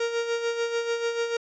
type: tone with tremolo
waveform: 45% pulse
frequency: 466.2 Hz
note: A#4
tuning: in tune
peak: -23 dBFS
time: 0-1.37 s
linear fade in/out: 5 ms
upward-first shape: sine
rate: 6.8 Hz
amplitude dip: 55%
effects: resampled to 16000 Hz